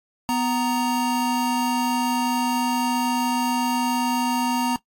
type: tone pair together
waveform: square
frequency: 248.9 / 932.3 Hz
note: B3 / A#5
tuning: +14 / 0 cents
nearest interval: octave + major seventh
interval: 2286 cents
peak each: -24 dBFS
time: 0.29-4.76 s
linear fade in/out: 0 ms
effects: noise-tail reverb RT60 0.1 s tail -19 dB re dry + AAC 64 kbps